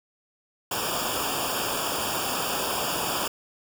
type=noise with comb filter; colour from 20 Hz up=pink; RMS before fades=-28 dBFS; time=0.71-3.28 s; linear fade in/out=5 ms; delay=0.49 ms; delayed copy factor=-1; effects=none